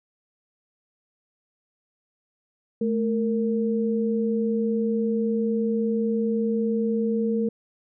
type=tone pair together; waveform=sine; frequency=217.7 / 461.3 Hz; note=A3 / A#4; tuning=-18 / -18 cents; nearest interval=octave + minor second; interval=1300 cents; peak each=-23 / -25 dBFS; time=2.81-7.49 s; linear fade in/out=5 ms; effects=none